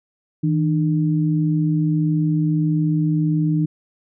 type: tone pair together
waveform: sine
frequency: 159.56 / 301.2 Hz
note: D#3 / D4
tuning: +44 / +44 cents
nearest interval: major seventh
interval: 1100 cents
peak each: -17 / -21 dBFS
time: 0.43-3.66 s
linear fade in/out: 10 ms
effects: none